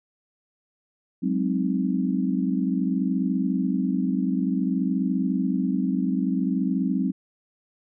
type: chord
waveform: sine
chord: Ab dominant seventh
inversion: third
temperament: equal with one note detuned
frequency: 187.15 / 207.7 / 261.6 / 311.1 Hz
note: Gb3 / Ab3 / C4 / Eb4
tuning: +20 / 0 / 0 / 0 cents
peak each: -25 / -29 / -25 / -31 dBFS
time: 1.22-7.12 s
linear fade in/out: 20 ms
effects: none